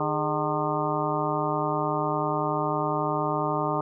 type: harmonic tone with a mistuned harmonic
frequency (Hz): 151.7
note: D#3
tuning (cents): -44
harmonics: 1 / 2 / 3 / 4 / 5 / 6 / 7 / 8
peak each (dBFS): -32 / -32 / -32 / -32 / -32 / -32 / -32 / -32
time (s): 0-3.81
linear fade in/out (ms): 2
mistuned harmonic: 3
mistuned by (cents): -150
effects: none